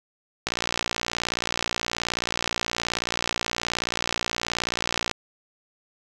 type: click train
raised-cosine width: 0.2 ms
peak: -7 dBFS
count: 274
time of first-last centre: 0.47-5.113 s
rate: 58.8 Hz
effects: none